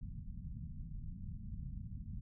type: low-pass noise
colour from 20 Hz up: pink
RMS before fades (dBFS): -45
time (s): 0.01-2.21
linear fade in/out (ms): 10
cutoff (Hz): 210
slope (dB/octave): 48
effects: none